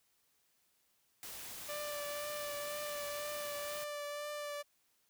white noise, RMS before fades -47 dBFS, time 1.23-3.84 s, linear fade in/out 0 ms
sawtooth tone with vibrato, 587.3 Hz, D5, in tune, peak -36 dBFS, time 1.68-4.63 s, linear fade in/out 20 ms, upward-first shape triangle, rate 2 Hz, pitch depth 20 cents each way
effects white hiss -75 dBFS RMS until 5.09 s

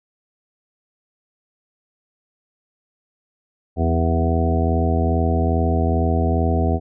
harmonic tone with a mistuned harmonic, 82.41 Hz, E2, in tune, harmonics 1 / 2 / 3 / 4 / 5 / 6 / 8 / 9, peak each -18 / -26 / -24 / -28 / -27 / -30 / -27 / -27 dBFS, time 3.76-6.8 s, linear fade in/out 50 ms, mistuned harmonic 2, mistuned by +35 cents, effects none

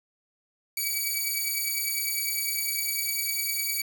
5% pulse beating tone pair, 2275 / 2284.9 Hz, C#7 / D7, +44 / -48 cents, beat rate 9.9 Hz, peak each -20 dBFS, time 0.77-3.82 s, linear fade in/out 5 ms, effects 8-bit

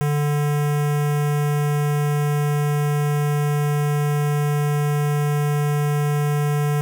square tone with notch filter, 146.83 Hz, D3, in tune, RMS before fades -20 dBFS, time 0.01-6.81 s, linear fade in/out 0 ms, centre 4200 Hz, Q 1.1, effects none

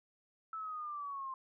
sine linear sweep, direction down, 1318.5 to 1046.5 Hz, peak -39 dBFS, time 0.53-1.34 s, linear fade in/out 2 ms, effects none

